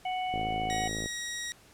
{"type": "harmonic tone", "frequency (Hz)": 740, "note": "F#5", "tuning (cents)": 0, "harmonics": [1, 3, 4], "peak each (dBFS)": [-30, -40, -42], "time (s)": [0.05, 0.88], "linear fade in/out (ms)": 5}
{"type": "click train", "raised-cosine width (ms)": 2, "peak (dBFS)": -23, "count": 40, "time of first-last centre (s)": [0.34, 1.06], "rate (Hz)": 54.2}
{"type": "tone", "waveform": "15% pulse", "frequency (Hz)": 1898, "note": "A#6", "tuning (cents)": 31, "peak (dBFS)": -28, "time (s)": [0.7, 1.52], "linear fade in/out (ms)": 0}
{"effects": ["pink hiss -57 dBFS RMS until 1.73 s", "low-pass 12000 Hz 12 dB/octave"]}